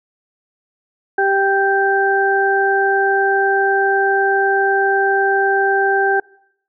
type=harmonic tone; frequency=392 Hz; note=G4; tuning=in tune; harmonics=1 / 2 / 4; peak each=-17 / -17 / -17 dBFS; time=1.18-6.2 s; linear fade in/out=5 ms; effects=noise-tail reverb RT60 0.7 s tail -24 dB re dry